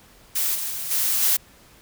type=noise with level steps; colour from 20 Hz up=blue; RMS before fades=-23 / -28 / -30 / -22 / -19 dBFS; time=0.35-1.37 s; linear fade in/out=10 ms; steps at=0.54 / 0.69 / 0.9 / 1.21 s; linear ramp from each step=20 ms; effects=pink hiss -52 dBFS RMS until 1.81 s